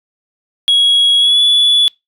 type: tone with pitch glide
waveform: sine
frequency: 3322 to 3429 Hz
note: G#7 to A7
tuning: 0 to -45 cents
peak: -5 dBFS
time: 0.68-1.88 s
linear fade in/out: 0 ms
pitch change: +55 cents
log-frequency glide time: 1.18-1.4 s
effects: noise-tail reverb RT60 0.2 s tail -26 dB re dry + tanh soft clip ceiling -6 dBFS